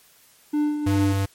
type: tone with tremolo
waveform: triangle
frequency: 297.6 Hz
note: D4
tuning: 23 cents sharp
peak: -16 dBFS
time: 0.53-1.13 s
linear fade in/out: 10 ms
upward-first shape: sine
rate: 2.9 Hz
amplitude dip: 55%
type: tone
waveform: square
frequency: 98 Hz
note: G2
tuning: in tune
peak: -21 dBFS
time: 0.86-1.26 s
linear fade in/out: 10 ms
effects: white hiss -55 dBFS RMS until 1.34 s + MP3 64 kbps